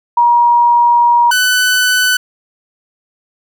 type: tone pair in turn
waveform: sine / sawtooth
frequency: 952 / 1498.9 Hz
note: A#5 / F#6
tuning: +36 / +22 cents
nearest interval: minor sixth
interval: 786 cents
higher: second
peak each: -6 dBFS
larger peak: neither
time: 0.17-1.31 / 1.31-2.17 s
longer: first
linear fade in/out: 5 ms
effects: none